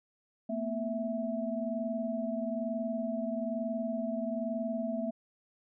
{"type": "tone cluster", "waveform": "sine", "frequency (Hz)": [226, 247.1, 658], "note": ["A3", "B3", "E5"], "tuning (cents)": [47, 1, -3], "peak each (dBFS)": [-35, -37, -35], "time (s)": [0.49, 5.11], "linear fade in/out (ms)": 10, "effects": []}